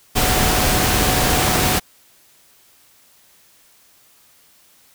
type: tone in noise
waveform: sine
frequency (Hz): 740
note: F#5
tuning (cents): 0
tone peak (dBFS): -25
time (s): 0.15-1.8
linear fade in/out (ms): 20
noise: pink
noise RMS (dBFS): -17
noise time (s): 0.15-1.8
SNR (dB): -11
effects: white hiss -53 dBFS RMS until 4.94 s